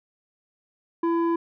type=tone with low-pass filter; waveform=square; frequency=335.3 Hz; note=E4; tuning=30 cents sharp; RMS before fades=-23 dBFS; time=1.03-1.36 s; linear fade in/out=5 ms; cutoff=940 Hz; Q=1.6; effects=none